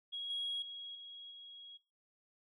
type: tone with level steps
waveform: sine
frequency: 3307 Hz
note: G#7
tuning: 8 cents flat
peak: -38 / -34 / -43 / -47 / -49 dBFS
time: 0.12-1.78 s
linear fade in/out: 20 ms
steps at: 0.3 / 0.62 / 0.95 / 1.31 s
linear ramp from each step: 2 ms
effects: noise-tail reverb RT60 0.3 s tail -21 dB re dry + tanh soft clip ceiling -32 dBFS